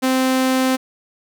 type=tone; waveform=sawtooth; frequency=260 Hz; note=C4; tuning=11 cents flat; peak=-11 dBFS; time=0.02-0.77 s; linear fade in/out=20 ms; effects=none